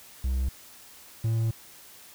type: tone pair in turn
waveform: triangle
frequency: 64.5 / 112.98 Hz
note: C2 / A2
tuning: -24 / +46 cents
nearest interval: minor seventh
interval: 970 cents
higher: second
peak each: -22 / -21 dBFS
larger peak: second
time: 0.24-0.49 / 1.24-1.51 s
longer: second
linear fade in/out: 5 ms
effects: white hiss -50 dBFS RMS until 2.14 s